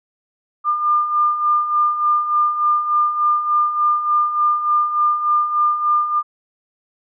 sine beating tone pair, 1200 / 1203.4 Hz, D6 / D6, +37 / +42 cents, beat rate 3.4 Hz, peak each -22 / -15 dBFS, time 0.64-6.23 s, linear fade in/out 50 ms, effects none

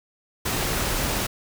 pink noise with amplitude modulation, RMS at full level -24 dBFS, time 0.45-1.27 s, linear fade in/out 10 ms, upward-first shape sine, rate 273 Hz, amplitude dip 25%, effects none

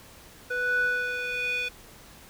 square tone with band-pass filter sweep, 493.9 Hz, B4, in tune, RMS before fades -28 dBFS, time 0.5-1.69 s, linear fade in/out 10 ms, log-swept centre 1200 to 2800 Hz, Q 4.9, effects pink hiss -50 dBFS RMS until 2.29 s

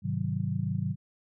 sine chord, Ab dominant seventh, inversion none, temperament just, 103.83 / 129.78 / 155.74 / 186.89 Hz, Ab2 / C3 / Eb3 / Gb3, 0 / -14 / +2 / +18 cents, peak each -33 dBFS, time 0.02-0.96 s, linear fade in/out 50 ms, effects none

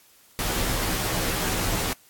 pink noise with comb filter, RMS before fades -26 dBFS, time 0.39-1.93 s, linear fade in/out 0 ms, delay 14 ms, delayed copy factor -0.8, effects white hiss -56 dBFS RMS until 2.09 s + AAC 64 kbps

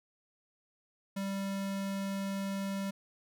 square tone, 196 Hz, G3, in tune, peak -34 dBFS, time 1.16-2.91 s, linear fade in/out 10 ms, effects none

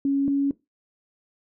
sine tone pair in turn, 277.2 / 279.1 Hz, C#4 / C#4, 0 / +12 cents, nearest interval unison, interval 12 cents, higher second, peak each -19 dBFS, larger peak neither, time 0.05-0.28 / 0.28-0.51 s, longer neither, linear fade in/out 2 ms, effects noise-tail reverb RT60 0.2 s tail -18 dB re dry

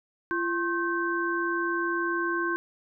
sine tone cluster, 341.9 / 1069 / 1549 Hz, F4 / C6 / G6, -37 / +37 / -21 cents, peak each -29 / -31 / -29 dBFS, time 0.31-2.56 s, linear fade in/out 0 ms, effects none

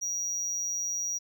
triangle tone, 5760 Hz, F#8, 47 cents flat, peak -28 dBFS, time 0.01-1.19 s, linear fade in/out 20 ms, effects none

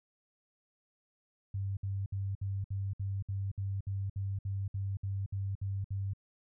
sine tone bursts, 98.1 Hz, G2, 2 cents sharp, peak -32 dBFS, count 16, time 1.54-6.135 s, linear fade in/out 5 ms, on 230 ms, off 61 ms, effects none

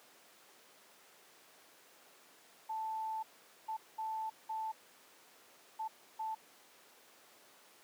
sine tone bursts at uneven times, 880 Hz, A5, in tune, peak -36 dBFS, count 6, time 2.69-3.23 / 3.68-3.77 / 3.98-4.3 / 4.49-4.72 / 5.79-5.88 / 6.19-6.35 s, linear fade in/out 10 ms, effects pink hiss -61 dBFS RMS until 7.83 s + high-pass 400 Hz 12 dB/octave

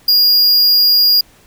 square tone, 4843 Hz, D#8, 48 cents flat, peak -8 dBFS, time 0.08-1.21 s, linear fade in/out 5 ms, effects pink hiss -48 dBFS RMS until 1.46 s

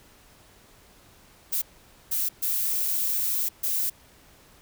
violet noise bursts at uneven times, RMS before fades -26 dBFS, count 4, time 1.52-1.62 / 2.11-2.29 / 2.42-3.49 / 3.63-3.9 s, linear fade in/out 10 ms, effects pink hiss -55 dBFS RMS until 4.61 s

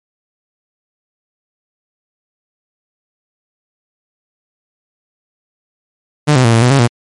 sawtooth tone with pitch steps, 149.2 / 128.4 / 115.7 / 114.1 / 123.9 / 137.8 / 119.2 Hz, D3 / C3 / A#2 / A#2 / B2 / C#3 / A#2, +28 / -32 / -13 / -37 / +6 / -10 / +39 cents, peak -3 dBFS, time 6.27-6.879 s, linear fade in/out 20 ms, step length 87 ms, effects MP3 48 kbps

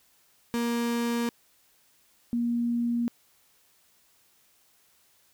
35% pulse / sine tone pair in turn, 235.6 / 237 Hz, A#3 / A#3, +19 / +29 cents, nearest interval unison, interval 10 cents, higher second, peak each -24 dBFS, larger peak neither, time 0.54-1.29 / 2.33-3.08 s, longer neither, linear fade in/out 0 ms, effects white hiss -64 dBFS RMS until 5.33 s

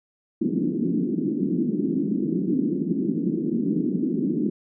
white band-pass noise, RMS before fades -24 dBFS, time 0.41-4.5 s, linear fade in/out 5 ms, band 170 to 340 Hz, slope 48 dB/octave, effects none

